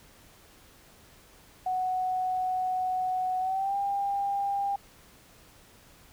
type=tone with pitch glide; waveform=sine; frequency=741 to 798.8 Hz; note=F#5 to G5; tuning=+2 to +32 cents; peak=-26 dBFS; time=1.66-4.76 s; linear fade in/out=5 ms; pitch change=+130 cents; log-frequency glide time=3.39-3.76 s; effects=pink hiss -56 dBFS RMS until 6.12 s